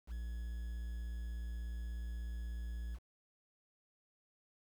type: tone with quantisation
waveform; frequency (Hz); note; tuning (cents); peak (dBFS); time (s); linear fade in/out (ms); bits
triangle; 58.27; A#1; 0; -37; 0.07-2.99; 50; 10
effects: none